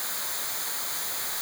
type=noise with comb filter; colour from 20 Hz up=white; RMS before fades=-31 dBFS; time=0-1.41 s; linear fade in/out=0 ms; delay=0.36 ms; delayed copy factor=-0.6; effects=none